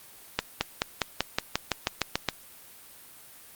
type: accelerating click train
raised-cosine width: 0.2 ms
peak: -6 dBFS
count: 12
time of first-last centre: 0.39-2.287 s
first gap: 220 ms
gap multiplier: 0.95
effects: white hiss -50 dBFS RMS until 3.55 s + Opus 32 kbps